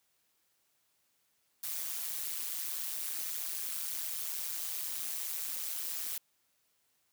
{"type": "noise with amplitude modulation", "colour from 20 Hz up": "blue", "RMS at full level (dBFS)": -34, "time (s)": [1.63, 6.18], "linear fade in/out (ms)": 5, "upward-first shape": "sine", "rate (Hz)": 160, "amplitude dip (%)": 85, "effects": ["white hiss -75 dBFS RMS until 7.12 s", "high-pass 60 Hz 12 dB/octave"]}